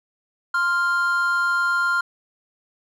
triangle tone pair together, 1048.7 / 1396.9 Hz, C6 / F6, +4 / 0 cents, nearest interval perfect fourth, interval 496 cents, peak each -24 / -17 dBFS, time 0.54-2.01 s, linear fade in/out 5 ms, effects none

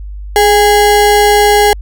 square ring-modulated tone, 618 Hz, D#5, 12 cents flat, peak -3 dBFS, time 0.36-1.73 s, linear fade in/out 0 ms, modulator 200 Hz, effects added 50 Hz sine -22 dBFS peak until 1.81 s

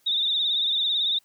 sine tone with vibrato, 3660 Hz, A#7, 32 cents flat, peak -21 dBFS, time 0.06-1.19 s, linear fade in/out 10 ms, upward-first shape sine, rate 18 Hz, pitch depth 70 cents each way, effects white hiss -64 dBFS RMS until 1.24 s

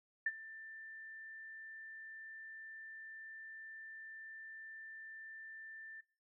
sine tone with ADSR envelope, 1779 Hz, A6, 19 cents sharp, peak -30 dBFS, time 0.26-6.01 s, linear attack 5 ms, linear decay 42 ms, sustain -19 dB, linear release 9 ms, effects noise-tail reverb RT60 0.4 s tail -22 dB re dry

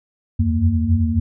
sine tone cluster, 82.3 / 89.8 / 93.4 / 230 Hz, E2 / F2 / F#2 / A#3, -2 / +49 / +17 / -23 cents, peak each -20 dBFS, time 0.39-1.2 s, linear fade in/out 10 ms, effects none

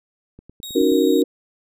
click train, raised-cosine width 3 ms, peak -28 dBFS, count 6, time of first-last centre 0.39-0.919 s, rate 9.45 Hz
sawtooth tone, 3771 Hz, A#7, 19 cents sharp, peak -28 dBFS, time 0.63-1.22 s, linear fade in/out 0 ms
sine chord, D# minor seventh, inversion third, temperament equal, 277.2 / 311.1 / 370 / 466.2 Hz, C#4 / D#4 / F#4 / A#4, 0 / 0 / 0 / 0 cents, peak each -19 dBFS, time 0.75-1.24 s, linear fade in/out 10 ms
effects none

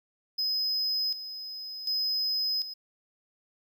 triangle tone with tremolo, 5060 Hz, D#8, 28 cents sharp, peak -25 dBFS, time 0.38-2.74 s, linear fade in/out 10 ms, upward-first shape square, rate 0.67 Hz, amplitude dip 70%, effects 11-bit

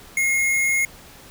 sine tone with sample-and-hold, 2147 Hz, C7, 44 cents sharp, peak -17 dBFS, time 0.17-0.85 s, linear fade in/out 2 ms, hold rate 8820 Hz, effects pink hiss -45 dBFS RMS until 1.3 s

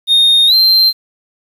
triangle tone with pitch glide, 3690 to 4142 Hz, A#7 to C8, -18 to -18 cents, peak -5 dBFS, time 0.07-0.93 s, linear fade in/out 50 ms, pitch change +200 cents, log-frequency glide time 0.47-0.54 s, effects 7-bit

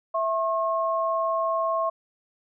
sine tone pair together, 658 / 1080.5 Hz, E5 / C#6, -3 / -45 cents, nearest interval major sixth, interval 858 cents, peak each -25 dBFS, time 0.14-1.9 s, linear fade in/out 10 ms, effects none

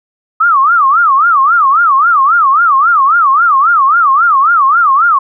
sine tone with vibrato, 1227 Hz, D#6, 25 cents flat, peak -5 dBFS, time 0.4-5.19 s, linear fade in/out 10 ms, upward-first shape sine, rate 3.7 Hz, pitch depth 250 cents each way, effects none

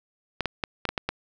clicks, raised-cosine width 0.3 ms, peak -10 dBFS, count 7, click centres 0.407 / 0.457 / 0.638 / 0.853 / 0.89 / 0.978 / 1.09 s, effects none

